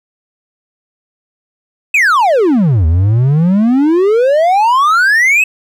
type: exponential two-way sweep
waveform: triangle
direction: down then up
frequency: 2637 to 77 to 2637 Hz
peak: -5 dBFS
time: 1.94-5.44 s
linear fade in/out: 5 ms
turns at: 2.86 s
effects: none